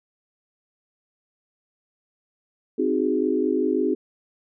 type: chord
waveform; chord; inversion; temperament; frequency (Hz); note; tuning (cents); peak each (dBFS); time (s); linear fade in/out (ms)
sine; Ab dominant seventh; first; equal; 261.6 / 311.1 / 370 / 415.3; C4 / Eb4 / Gb4 / Ab4; 0 / 0 / 0 / 0; -25; 2.78-3.95; 10
effects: none